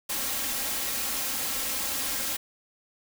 white noise with comb filter, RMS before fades -30 dBFS, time 0.09-2.37 s, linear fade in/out 10 ms, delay 3.7 ms, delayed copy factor +0.55, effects none

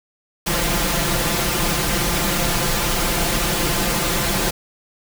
pink noise with comb filter, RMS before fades -20 dBFS, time 0.46-4.51 s, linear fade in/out 10 ms, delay 5.8 ms, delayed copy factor +0.95, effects none

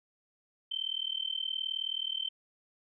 sine tone with amplitude modulation, 3100 Hz, G7, 20 cents flat, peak -28 dBFS, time 0.71-2.29 s, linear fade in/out 10 ms, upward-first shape sine, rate 39 Hz, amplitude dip 95%, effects none

